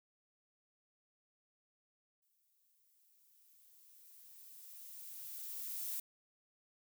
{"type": "noise with exponential growth", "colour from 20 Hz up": "violet", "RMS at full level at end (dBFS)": -40, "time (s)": [2.22, 6], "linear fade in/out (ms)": 5, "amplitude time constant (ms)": 820, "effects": []}